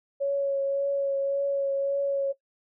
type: tone with vibrato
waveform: sine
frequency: 555 Hz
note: C#5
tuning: 2 cents sharp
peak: -23 dBFS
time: 0.2-2.33 s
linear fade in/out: 20 ms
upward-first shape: triangle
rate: 1.8 Hz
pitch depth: 18 cents each way
effects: noise-tail reverb RT60 0.1 s tail -18 dB re dry